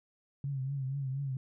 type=tone with vibrato; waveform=sine; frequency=135.8 Hz; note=C#3; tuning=35 cents flat; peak=-32 dBFS; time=0.44-1.37 s; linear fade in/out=2 ms; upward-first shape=triangle; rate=4.2 Hz; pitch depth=87 cents each way; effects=none